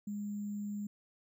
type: tone with sample-and-hold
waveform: sine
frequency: 205.6 Hz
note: G#3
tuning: 17 cents flat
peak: -36 dBFS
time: 0.07-0.87 s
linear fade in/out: 5 ms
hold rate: 7350 Hz
effects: none